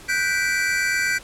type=chord; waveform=square; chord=G major seventh; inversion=third; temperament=equal with one note detuned; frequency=1480 / 1568 / 1975.5 / 2332 Hz; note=F#6 / G6 / B6 / D7; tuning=0 / 0 / 0 / -13 cents; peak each=-28 / -25 / -26 / -26 dBFS; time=0.08-1.19 s; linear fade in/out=20 ms; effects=pink hiss -43 dBFS RMS until 1.23 s + low-pass 11000 Hz 12 dB/octave